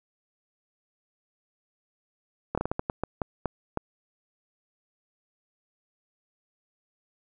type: slowing click train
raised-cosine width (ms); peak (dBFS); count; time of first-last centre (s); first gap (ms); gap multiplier
1; -13; 11; 2.55-3.774; 26; 1.32
effects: none